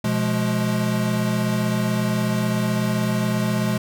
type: chord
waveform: square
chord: F diminished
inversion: second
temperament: equal with one note detuned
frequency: 123.47 / 174.61 / 210.9 Hz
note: Cb3 / F3 / Ab3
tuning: 0 / 0 / +27 cents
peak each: -25 / -27 / -23 dBFS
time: 0.04-3.78 s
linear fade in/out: 5 ms
effects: none